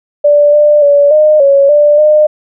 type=tone with pitch steps; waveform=sine; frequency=585 / 594 / 573 / 611 / 556 / 590 / 607 Hz; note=D5 / D5 / D5 / D#5 / C#5 / D5 / D#5; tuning=-7 / +20 / -43 / -32 / +5 / +8 / -43 cents; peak=-3 dBFS; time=0.24-2.27 s; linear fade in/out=10 ms; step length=290 ms; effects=none